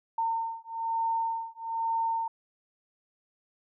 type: beating tone pair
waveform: sine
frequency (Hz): 909 / 910.1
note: A#5 / A#5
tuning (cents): -44 / -42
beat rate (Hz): 1.1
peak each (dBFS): -31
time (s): 0.18-2.28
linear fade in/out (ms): 5
effects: none